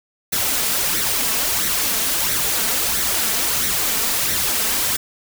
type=noise with flanger; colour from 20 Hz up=white; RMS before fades=-20 dBFS; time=0.32-4.97 s; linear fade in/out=10 ms; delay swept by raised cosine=0.5 to 4.6 ms; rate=1.5 Hz; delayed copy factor=+0.55; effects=none